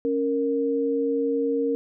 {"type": "tone pair together", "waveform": "sine", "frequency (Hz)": [276.8, 464.9], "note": ["C#4", "A#4"], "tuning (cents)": [-2, -5], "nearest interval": "major sixth", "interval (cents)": 897, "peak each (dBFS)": [-25, -23], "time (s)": [0.05, 1.75], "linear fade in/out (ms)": 0, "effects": []}